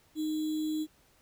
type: tone with sample-and-hold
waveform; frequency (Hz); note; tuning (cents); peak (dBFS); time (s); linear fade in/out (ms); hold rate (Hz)
sine; 309.6; D#4; -9; -29; 0.15-0.87; 50; 3675
effects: pink hiss -65 dBFS RMS until 1.21 s